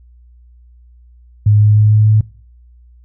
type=tone with pitch steps; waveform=sine; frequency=104.8 / 105.53 / 106.26 / 107 / 107.75 Hz; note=G#2 / G#2 / G#2 / A2 / A2; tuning=+16 / +28 / +40 / -48 / -36 cents; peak=-6 dBFS; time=1.46-2.21 s; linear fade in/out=5 ms; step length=150 ms; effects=noise-tail reverb RT60 0.5 s tail -23 dB re dry + added 60 Hz sine -41 dBFS peak until 3.04 s